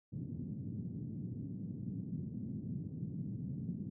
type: band-pass noise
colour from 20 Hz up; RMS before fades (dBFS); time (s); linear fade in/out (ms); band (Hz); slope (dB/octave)
pink; -42; 0.12-3.9; 10; 120 to 230; 24
effects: none